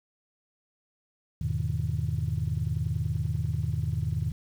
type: chord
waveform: sine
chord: E major seventh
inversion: none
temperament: just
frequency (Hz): 82.41 / 103.01 / 123.61 / 154.51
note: E2 / G#2 / B2 / D#3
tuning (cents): 0 / -14 / +2 / -12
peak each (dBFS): -31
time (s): 1.41-4.32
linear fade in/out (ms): 5
effects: tanh soft clip ceiling -18 dBFS + 9-bit